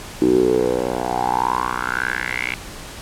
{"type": "tone with band-pass filter sweep", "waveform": "10% pulse", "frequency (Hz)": 61.74, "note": "B1", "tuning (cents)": 0, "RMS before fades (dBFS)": -20, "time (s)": [0.22, 2.55], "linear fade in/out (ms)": 0, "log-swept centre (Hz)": [330, 2400], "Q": 6.7, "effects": ["pink hiss -35 dBFS RMS until 3.01 s", "low-pass 11000 Hz 12 dB/octave"]}